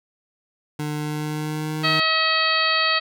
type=tone with pitch glide; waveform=25% pulse; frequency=150 to 155.47 Hz; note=D3 to D#3; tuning=+37 to -1 cents; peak=-21 dBFS; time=0.79-2 s; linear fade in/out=5 ms; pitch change=+62 cents; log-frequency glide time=0.96-1.87 s
type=harmonic tone; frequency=640 Hz; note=D#5; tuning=49 cents sharp; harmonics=1 / 2 / 3 / 4 / 5 / 6 / 7; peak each=-29 / -23 / -24 / -25 / -27 / -28 / -24 dBFS; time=1.83-3 s; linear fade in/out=20 ms
effects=none